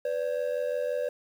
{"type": "ring-modulated tone", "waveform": "triangle", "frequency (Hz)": 540, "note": "C#5", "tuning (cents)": -45, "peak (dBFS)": -22, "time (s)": [0.05, 1.09], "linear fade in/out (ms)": 2, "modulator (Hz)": 42.9, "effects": ["9-bit"]}